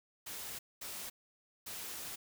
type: noise bursts at uneven times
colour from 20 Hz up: white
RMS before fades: -44 dBFS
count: 3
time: 0.26-0.59 / 0.81-1.1 / 1.66-2.16 s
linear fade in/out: 10 ms
effects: none